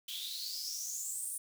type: noise with high-pass filter sweep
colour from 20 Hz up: white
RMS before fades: -40 dBFS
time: 0.08-1.38 s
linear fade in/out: 5 ms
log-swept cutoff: 3200 to 9600 Hz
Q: 9.1
effects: none